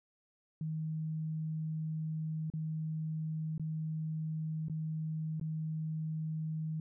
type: tone with dropouts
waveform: sine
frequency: 157.5 Hz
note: D#3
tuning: 21 cents sharp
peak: -34 dBFS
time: 0.61-6.8 s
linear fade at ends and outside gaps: 2 ms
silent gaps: 2.501-2.537 / 3.58-3.596 / 4.684-4.697 / 5.398-5.412 s
effects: none